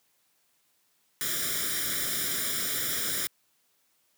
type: noise with comb filter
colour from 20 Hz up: white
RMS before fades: -30 dBFS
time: 1.21-3.27 s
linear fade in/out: 0 ms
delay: 0.56 ms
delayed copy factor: +0.95
effects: white hiss -70 dBFS RMS until 4.17 s + high-pass 100 Hz 12 dB/octave